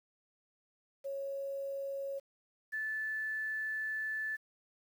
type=tone pair in turn; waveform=sine; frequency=551 / 1746.3 Hz; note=C#5 / A6; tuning=-11 / -14 cents; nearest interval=octave + minor sixth; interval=1997 cents; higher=second; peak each=-36 / -34 dBFS; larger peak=second; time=1.04-2.2 / 2.72-4.37 s; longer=second; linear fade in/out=20 ms; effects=10-bit